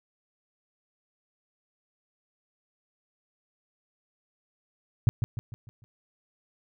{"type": "tone with echo", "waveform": "sine", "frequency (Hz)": 114.3, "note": "A#2", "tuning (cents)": -34, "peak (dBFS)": -15, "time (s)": [5.07, 5.09], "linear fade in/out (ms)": 0, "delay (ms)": 150, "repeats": 5, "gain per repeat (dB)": -7, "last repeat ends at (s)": 5.84, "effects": []}